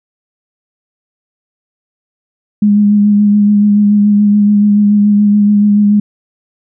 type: tone with vibrato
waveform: sine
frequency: 206.3 Hz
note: G#3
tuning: 11 cents flat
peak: -5 dBFS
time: 2.62-6 s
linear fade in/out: 5 ms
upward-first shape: sine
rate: 7 Hz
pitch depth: 21 cents each way
effects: none